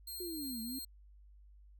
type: tone with tremolo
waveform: 10% pulse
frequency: 4202 Hz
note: C8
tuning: 7 cents sharp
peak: -35 dBFS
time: 0.07-0.85 s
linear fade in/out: 5 ms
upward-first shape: triangle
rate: 3.1 Hz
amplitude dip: 30%
type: linear two-way sweep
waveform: sine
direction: down then up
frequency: 370 to 220 to 273.8 Hz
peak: -40 dBFS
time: 0.2-0.79 s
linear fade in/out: 5 ms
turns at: 0.61 s
effects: added 50 Hz sine -56 dBFS peak until 1.79 s